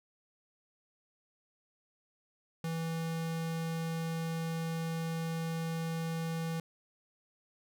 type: tone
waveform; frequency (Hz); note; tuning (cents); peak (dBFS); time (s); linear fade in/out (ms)
square; 164; E3; -9; -34; 2.64-6.6; 2
effects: none

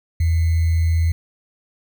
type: tone with sample-and-hold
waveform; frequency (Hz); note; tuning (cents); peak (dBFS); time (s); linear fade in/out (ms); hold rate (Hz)
sine; 82.41; E2; 0; -14; 0.2-1.12; 5; 2100
effects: none

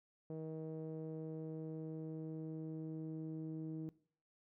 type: tone with low-pass filter sweep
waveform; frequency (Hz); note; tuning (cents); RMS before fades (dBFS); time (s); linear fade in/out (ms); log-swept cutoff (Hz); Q
sawtooth; 158.5; D#3; +32; -45; 0.3-3.89; 0; 500 to 330; 2.7
effects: noise-tail reverb RT60 0.5 s tail -19 dB re dry

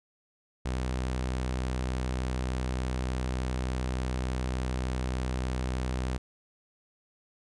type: tone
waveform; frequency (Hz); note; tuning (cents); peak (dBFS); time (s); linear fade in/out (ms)
sawtooth; 63.4; B1; +46; -25; 0.65-6.18; 10
effects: resampled to 22050 Hz

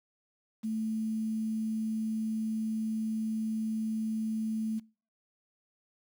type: tone with quantisation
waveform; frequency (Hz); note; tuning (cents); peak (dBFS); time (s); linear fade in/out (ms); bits
sine; 220; A3; 0; -30; 0.63-4.8; 20; 9
effects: noise-tail reverb RT60 0.4 s tail -25 dB re dry

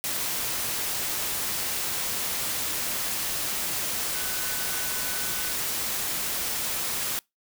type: tone in noise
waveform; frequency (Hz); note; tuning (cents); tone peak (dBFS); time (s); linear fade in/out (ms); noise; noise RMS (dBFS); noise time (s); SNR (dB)
sine; 1496; F#6; +19; -39; 4.15-5.53; 0; white; -29; 0.04-7.19; -13
effects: noise-tail reverb RT60 0.2 s tail -26 dB re dry

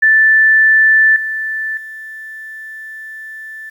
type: tone with level steps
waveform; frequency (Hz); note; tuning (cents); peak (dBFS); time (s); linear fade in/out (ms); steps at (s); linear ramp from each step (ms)
sine; 1760; A6; 0; -6 / -17 / -27; 0.02-3.7; 10; 1.16 / 1.77; 2
effects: 8-bit

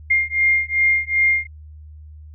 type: beating tone pair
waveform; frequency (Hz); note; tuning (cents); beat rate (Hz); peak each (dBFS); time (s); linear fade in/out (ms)
sine; 2116 / 2118.6; C7 / C7; +19 / +21; 2.6; -18; 0.1-1.47; 10
effects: added 76 Hz sine -37 dBFS peak until 2.34 s

